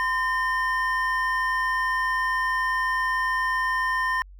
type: tone pair together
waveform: triangle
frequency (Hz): 1027 / 1817.9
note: C6 / A#6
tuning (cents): -33 / -44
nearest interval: minor seventh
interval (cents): 989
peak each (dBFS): -23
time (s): 0-4.22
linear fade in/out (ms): 0
effects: added 47 Hz sine -43 dBFS peak until 4.39 s